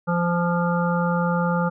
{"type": "harmonic tone with a mistuned harmonic", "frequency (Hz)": 173, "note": "F3", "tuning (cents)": -16, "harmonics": [1, 3, 5, 7, 8], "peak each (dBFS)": [-21, -26, -28, -29, -30], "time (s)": [0.07, 1.7], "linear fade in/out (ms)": 20, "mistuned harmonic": 8, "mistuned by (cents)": 21, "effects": []}